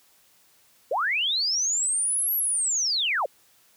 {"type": "linear two-way sweep", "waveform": "sine", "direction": "up then down", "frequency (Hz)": [449.9, 11840, 449.9], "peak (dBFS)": -22, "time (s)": [0.91, 3.26], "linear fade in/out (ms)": 5, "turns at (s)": 2.35, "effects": ["white hiss -60 dBFS RMS until 3.76 s", "high-pass 60 Hz 12 dB/octave"]}